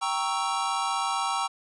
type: chord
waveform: square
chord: G diminished seventh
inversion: none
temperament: equal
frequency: 784 / 932.3 / 1108.7 / 1318.5 Hz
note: G5 / Bb5 / Db6 / Fb6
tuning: 0 / 0 / 0 / 0 cents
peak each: -32 dBFS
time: 0.01-1.48 s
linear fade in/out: 20 ms
effects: resampled to 24000 Hz